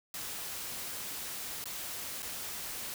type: noise with dropouts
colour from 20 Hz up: white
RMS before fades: -40 dBFS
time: 0.14-2.94 s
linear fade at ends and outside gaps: 1 ms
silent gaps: 1.641-1.656 / 2.222-2.228 s
effects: none